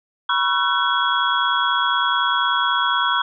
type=tone cluster; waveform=sine; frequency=971 / 1101 / 1350 / 1506 / 3333 Hz; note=B5 / C#6 / E6 / F#6 / G#7; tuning=-30 / -12 / +41 / +30 / +5 cents; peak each=-23 dBFS; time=0.29-3.22 s; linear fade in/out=5 ms; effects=none